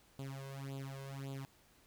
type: tone with flanger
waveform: sawtooth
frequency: 136.3 Hz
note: C#3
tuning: 29 cents flat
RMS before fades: -45 dBFS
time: 0.19-1.45 s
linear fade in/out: 0 ms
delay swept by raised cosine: 0.26 to 1.96 ms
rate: 1.8 Hz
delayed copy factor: +0.95
effects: pink hiss -67 dBFS RMS until 1.86 s